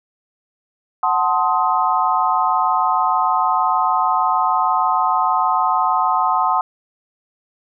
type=chord; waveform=sine; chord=F# diminished seventh; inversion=none; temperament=equal with one note detuned; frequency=740 / 880 / 1046.5 / 1258.2 Hz; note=F#5 / A5 / C6 / Eb6; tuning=0 / 0 / 0 / +19 cents; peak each=-20 / -20 / -19 / -20 dBFS; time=1.03-6.61 s; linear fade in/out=2 ms; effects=none